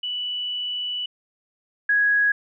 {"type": "tone pair in turn", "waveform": "sine", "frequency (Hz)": [2962, 1662.4], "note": ["F#7", "G#6"], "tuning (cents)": [1, 1], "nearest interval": "minor seventh", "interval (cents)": 1000, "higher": "first", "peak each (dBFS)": [-25, -16], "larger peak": "second", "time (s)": [[0.03, 1.06], [1.89, 2.32]], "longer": "first", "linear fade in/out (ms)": 5, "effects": []}